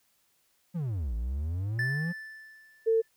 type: exponential two-way sweep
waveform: triangle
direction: down then up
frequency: 185 to 54 to 178.4 Hz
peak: -27 dBFS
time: 0.74-2.13 s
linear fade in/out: 20 ms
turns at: 1.15 s
type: tone with exponential decay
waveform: triangle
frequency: 1757 Hz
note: A6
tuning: 3 cents flat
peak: -25 dBFS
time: 1.79-3.08 s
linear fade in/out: 2 ms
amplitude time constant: 280 ms
type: tone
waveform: sine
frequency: 450 Hz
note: A4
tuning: 39 cents sharp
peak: -21 dBFS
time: 2.86-3.02 s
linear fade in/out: 20 ms
effects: white hiss -70 dBFS RMS until 3.16 s